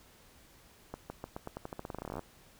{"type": "accelerating click train", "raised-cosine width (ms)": 1, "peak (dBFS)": -25, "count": 23, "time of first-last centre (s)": [0.94, 2.193], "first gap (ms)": 160, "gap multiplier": 0.88, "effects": ["pink hiss -60 dBFS RMS until 2.59 s"]}